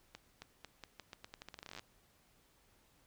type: accelerating click train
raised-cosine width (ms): 0.2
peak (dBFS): -30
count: 22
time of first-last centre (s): 0.15-1.794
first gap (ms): 270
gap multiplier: 0.84
effects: pink hiss -70 dBFS RMS until 3.06 s